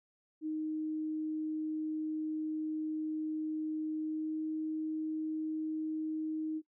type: tone with pitch glide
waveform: sine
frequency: 311.1 to 313.1 Hz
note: D#4 to D#4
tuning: 0 to +11 cents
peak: -33 dBFS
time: 0.41-6.62 s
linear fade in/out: 50 ms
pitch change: +11 cents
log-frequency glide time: 3.98-4.43 s
effects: noise-tail reverb RT60 0.1 s tail -21 dB re dry